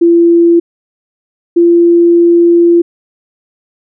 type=tone pair in turn; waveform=sine; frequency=339.9 / 342.5 Hz; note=F4 / F4; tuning=-47 / -34 cents; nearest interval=unison; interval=13 cents; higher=second; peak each=-3 dBFS; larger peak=neither; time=0.01-0.6 / 1.56-2.82 s; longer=second; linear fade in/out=10 ms; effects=none